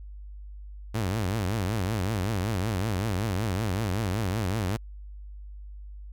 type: tone with vibrato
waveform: sawtooth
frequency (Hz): 101.2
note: G#2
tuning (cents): -44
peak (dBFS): -22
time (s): 0.94-4.77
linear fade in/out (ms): 10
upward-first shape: triangle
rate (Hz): 5.3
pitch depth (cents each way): 270
effects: added 50 Hz sine -39 dBFS peak until 6.12 s